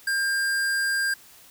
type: tone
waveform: square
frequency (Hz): 1600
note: G6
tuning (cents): +35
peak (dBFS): -23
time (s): 0.07-1.14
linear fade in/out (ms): 5
effects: white hiss -51 dBFS RMS until 1.5 s